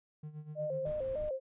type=tone with tremolo; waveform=triangle; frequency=151.9 Hz; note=D#3; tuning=41 cents flat; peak=-38 dBFS; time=0.23-0.92 s; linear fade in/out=5 ms; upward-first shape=sine; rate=8.1 Hz; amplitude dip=75%
type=tone with vibrato; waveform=sine; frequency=567 Hz; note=C#5; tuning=39 cents sharp; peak=-33 dBFS; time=0.55-1.4 s; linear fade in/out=50 ms; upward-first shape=square; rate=3.3 Hz; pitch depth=120 cents each way
type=noise; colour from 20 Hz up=brown; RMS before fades=-47 dBFS; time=0.86-1.29 s; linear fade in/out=0 ms
effects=resampled to 8000 Hz